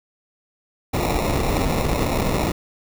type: noise with sample-and-hold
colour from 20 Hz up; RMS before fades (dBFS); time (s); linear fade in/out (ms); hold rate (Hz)
pink; -21; 0.93-2.52; 10; 1575
effects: none